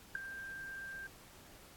sine tone with ADSR envelope, 1582 Hz, G6, 15 cents sharp, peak -29 dBFS, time 0.15-1.07 s, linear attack 4 ms, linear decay 6 ms, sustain -14 dB, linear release 3 ms, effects pink hiss -58 dBFS RMS until 1.76 s + AAC 64 kbps

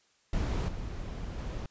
brown noise with level steps, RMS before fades -30 / -38 / -36 dBFS, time 0.33-1.66 s, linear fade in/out 2 ms, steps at 0.68 / 1.38 s, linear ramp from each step 5 ms, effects white hiss -68 dBFS RMS until 1.7 s + resampled to 16000 Hz

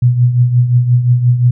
sine tone with tremolo, 122.8 Hz, B2, 9 cents flat, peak -4 dBFS, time 0.02-1.51 s, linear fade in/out 5 ms, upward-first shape triangle, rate 5.7 Hz, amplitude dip 70%, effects none

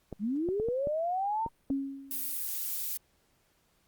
clicks, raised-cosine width 2 ms, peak -24 dBFS, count 7, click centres 0.127 / 0.488 / 0.599 / 0.686 / 0.872 / 1.463 / 1.703 s
sine linear sweep, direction up, 190 to 932.3 Hz, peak -28 dBFS, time 0.19-1.49 s, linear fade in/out 50 ms
sine tone with exponential decay, 274 Hz, C#4, 20 cents flat, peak -25 dBFS, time 1.7-2.39 s, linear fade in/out 2 ms, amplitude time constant 150 ms
violet noise, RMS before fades -34 dBFS, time 2.11-2.97 s, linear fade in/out 0 ms
effects pink hiss -70 dBFS RMS until 3.87 s + Opus 48 kbps

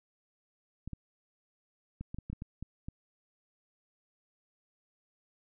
clicks, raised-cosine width 5 ms, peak -27 dBFS, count 10, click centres 0.876 / 0.933 / 2.01 / 2.145 / 2.186 / 2.3 / 2.33 / 2.421 / 2.626 / 2.885 s, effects none

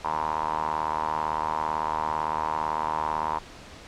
sawtooth tone with band-pass filter, 77.9 Hz, D#2, 3 cents sharp, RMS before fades -28 dBFS, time 0.04-3.39 s, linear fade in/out 10 ms, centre 960 Hz, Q 8.1, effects pink hiss -45 dBFS RMS until 3.87 s + low-pass 6000 Hz 12 dB/octave

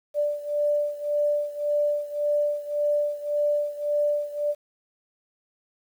sine beating tone pair, 587.3 / 589.1 Hz, D5 / D5, 0 / +5 cents, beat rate 1.8 Hz, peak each -24 / -27 dBFS, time 0.14-4.55 s, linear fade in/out 50 ms, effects 9-bit

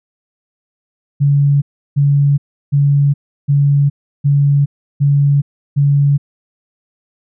sine tone bursts, 142.1 Hz, C#3, 43 cents sharp, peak -8 dBFS, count 7, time 1.2-6.18 s, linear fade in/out 20 ms, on 420 ms, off 340 ms, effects none

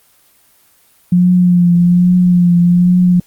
sine tone with vibrato, 176.9 Hz, F3, 23 cents sharp, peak -6 dBFS, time 1.12-3.2 s, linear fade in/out 5 ms, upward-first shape triangle, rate 1.2 Hz, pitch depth 38 cents each way, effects white hiss -51 dBFS RMS until 3.26 s + Opus 24 kbps

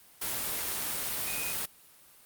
sine tone in noise, 2489 Hz, D#7, in tune, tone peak -37 dBFS, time 1.27-1.53 s, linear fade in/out 10 ms, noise white, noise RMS -33 dBFS, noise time 0.21-1.66 s, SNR -7 dB, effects white hiss -57 dBFS RMS until 2.25 s + Opus 32 kbps

